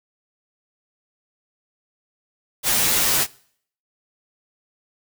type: noise with comb filter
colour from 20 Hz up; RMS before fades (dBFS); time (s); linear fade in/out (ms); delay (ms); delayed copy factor
white; -19; 2.63-3.27; 50; 11; -0.85
effects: noise-tail reverb RT60 0.6 s tail -23 dB re dry